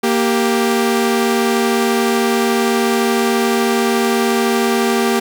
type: tone pair together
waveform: sawtooth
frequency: 233.1 / 392.4 Hz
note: A#3 / G4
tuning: 0 / +2 cents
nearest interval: major sixth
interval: 902 cents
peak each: -12 dBFS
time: 0.03-5.2 s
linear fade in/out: 10 ms
effects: none